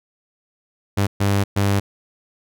sawtooth tone bursts at uneven times, 99.9 Hz, G2, 33 cents sharp, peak -12 dBFS, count 3, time 0.97-1.07 / 1.2-1.44 / 1.56-1.8 s, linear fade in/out 10 ms, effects none

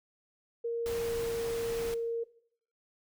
sine tone with pitch glide, 466.2 to 462.7 Hz, A#4 to A#4, 0 to -13 cents, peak -30 dBFS, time 0.64-2.24 s, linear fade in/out 10 ms, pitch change -13 cents, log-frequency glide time 0.85-1.32 s
pink noise, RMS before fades -42 dBFS, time 0.86-1.94 s, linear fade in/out 0 ms
effects noise-tail reverb RT60 0.6 s tail -17 dB re dry

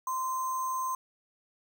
sine tone with sample-and-hold, 1037 Hz, C6, 16 cents flat, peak -29 dBFS, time 0.07-0.95 s, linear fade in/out 2 ms, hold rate 7350 Hz, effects none

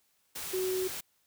sine tone in noise, 372.4 Hz, F#4, 11 cents sharp, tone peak -29 dBFS, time 0.53-0.88 s, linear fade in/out 10 ms, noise white, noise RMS -39 dBFS, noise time 0.35-1.01 s, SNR +7 dB, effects white hiss -72 dBFS RMS until 1.26 s

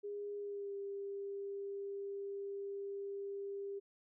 sine tone with pitch glide, 408.8 to 398.3 Hz, G#4 to G4, -27 to +28 cents, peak -40 dBFS, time 0.03-3.8 s, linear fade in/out 20 ms, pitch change -45 cents, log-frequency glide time 0.37-0.75 s, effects none

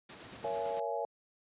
pink noise with tremolo, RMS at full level -48 dBFS, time 0.09-0.8 s, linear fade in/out 5 ms, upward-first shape square, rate 8.9 Hz, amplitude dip 25%
brown noise, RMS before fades -48 dBFS, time 0.24-0.67 s, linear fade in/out 10 ms
sine chord, A# half-diminished seventh, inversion none, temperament just, 466.2 / 559.4 / 671.3 / 839.1 Hz, A#4 / C#5 / E5 / G#5, 0 / +16 / +31 / +18 cents, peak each -38 dBFS, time 0.44-1.05 s, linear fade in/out 2 ms
effects high-pass 150 Hz 12 dB/octave + resampled to 8000 Hz

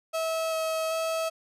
35% pulse tone with pitch steps, 648 / 642 / 649 Hz, E5 / E5 / E5, -30 / -46 / -27 cents, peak -25 dBFS, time 0.13-1.3 s, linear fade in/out 20 ms, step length 390 ms, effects resampled to 32000 Hz

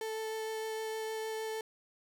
35% pulse tone with vibrato, 440 Hz, A4, in tune, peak -34 dBFS, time 0.01-1.61 s, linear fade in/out 2 ms, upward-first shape triangle, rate 6.5 Hz, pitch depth 9 cents each way, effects none

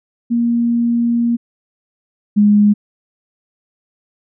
sine tone pair in turn, 235.6 / 207.2 Hz, A#3 / G#3, +19 / -4 cents, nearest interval major second, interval 223 cents, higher first, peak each -12 / -7 dBFS, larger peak second, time 0.3-1.37 / 2.36-2.74 s, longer first, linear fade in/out 20 ms, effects none

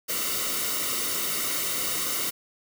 white noise with comb filter, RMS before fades -28 dBFS, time 0.08-2.31 s, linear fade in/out 20 ms, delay 1.2 ms, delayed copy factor -0.7, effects none

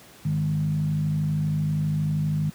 sine tone with frequency modulation, 153.7 Hz, D#3, 21 cents flat, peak -21 dBFS, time 0.25-2.5 s, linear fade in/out 5 ms, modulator 52.6 Hz, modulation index 0.69, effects pink hiss -49 dBFS RMS until 2.54 s + high-pass 80 Hz 12 dB/octave

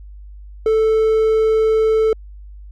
triangle tone, 440 Hz, A4, in tune, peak -10 dBFS, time 0.66-2.13 s, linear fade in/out 2 ms, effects added 50 Hz sine -34 dBFS peak until 2.71 s

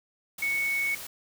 sine tone in noise, 2217 Hz, C#7, in tune, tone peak -25 dBFS, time 0.42-0.95 s, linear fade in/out 5 ms, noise white, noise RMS -40 dBFS, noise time 0.38-1.07 s, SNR +12 dB, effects none

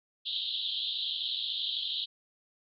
pink band-pass noise, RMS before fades -34 dBFS, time 0.25-2.06 s, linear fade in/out 20 ms, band 3100 to 4100 Hz, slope 96 dB/octave, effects none

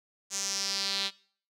sawtooth tone with band-pass filter sweep, 196 Hz, G3, in tune, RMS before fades -32 dBFS, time 0.3-1.11 s, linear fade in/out 50 ms, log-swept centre 6700 to 3800 Hz, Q 4, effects noise-tail reverb RT60 0.5 s tail -21 dB re dry

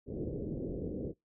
white low-pass noise, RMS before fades -38 dBFS, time 0.06-1.14 s, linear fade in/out 50 ms, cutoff 490 Hz, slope 48 dB/octave, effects noise-tail reverb RT60 0.2 s tail -26 dB re dry

